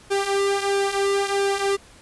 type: tone with flanger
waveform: sawtooth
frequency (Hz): 396.9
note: G4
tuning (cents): +22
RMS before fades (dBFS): -22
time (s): 0.1-1.77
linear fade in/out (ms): 20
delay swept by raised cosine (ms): 1.5 to 3.8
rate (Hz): 1.5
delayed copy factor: -0.65
effects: pink hiss -49 dBFS RMS until 2.01 s + resampled to 24000 Hz